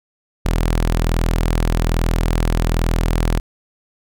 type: tone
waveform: sawtooth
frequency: 41.2 Hz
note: E1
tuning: in tune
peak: -11 dBFS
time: 0.45-3.4 s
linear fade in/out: 10 ms
effects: none